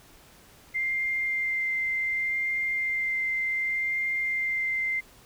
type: tone with vibrato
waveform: sine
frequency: 2094 Hz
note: C7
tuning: 1 cent sharp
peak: -25 dBFS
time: 0.74-5.01 s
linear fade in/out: 20 ms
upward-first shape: sine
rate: 0.67 Hz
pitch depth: 9 cents each way
effects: pink hiss -54 dBFS RMS until 5.25 s